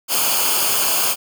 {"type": "noise with comb filter", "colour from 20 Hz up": "white", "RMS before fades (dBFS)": -18, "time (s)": [0.08, 1.16], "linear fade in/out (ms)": 50, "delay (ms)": 0.52, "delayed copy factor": -0.7, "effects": []}